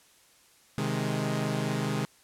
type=chord; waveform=sawtooth; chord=Ab major; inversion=first; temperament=equal; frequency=130.81 / 155.56 / 207.7 Hz; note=C3 / Eb3 / Ab3; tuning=0 / 0 / 0 cents; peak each=-28 dBFS; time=0.78-2.05 s; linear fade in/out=0 ms; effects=white hiss -60 dBFS RMS until 2.23 s + low-pass 11000 Hz 12 dB/octave